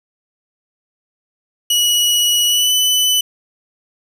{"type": "tone with pitch glide", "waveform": "sawtooth", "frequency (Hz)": [2921, 2998], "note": ["F#7", "F#7"], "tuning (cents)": [-23, 22], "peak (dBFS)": -9, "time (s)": [1.7, 3.21], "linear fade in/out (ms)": 5, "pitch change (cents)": 45, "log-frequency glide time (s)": [2.45, 2.72], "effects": []}